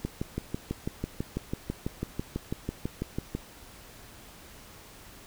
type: click train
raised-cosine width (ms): 3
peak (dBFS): -17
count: 21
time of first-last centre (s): 0.05-3.35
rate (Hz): 6.06
effects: pink hiss -50 dBFS RMS until 5.26 s